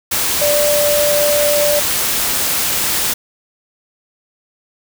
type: tone in noise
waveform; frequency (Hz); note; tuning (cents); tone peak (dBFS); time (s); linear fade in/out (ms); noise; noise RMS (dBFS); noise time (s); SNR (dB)
sine; 587.3; D5; 0; -13; 0.41-1.8; 10; white; -17; 0.11-3.14; +1
effects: none